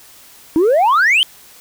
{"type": "exponential sweep", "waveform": "sine", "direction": "up", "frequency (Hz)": [302.8, 3206], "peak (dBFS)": -7, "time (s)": [0.56, 1.23], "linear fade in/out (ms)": 0, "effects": ["tanh soft clip ceiling -8 dBFS", "white hiss -43 dBFS RMS until 1.6 s"]}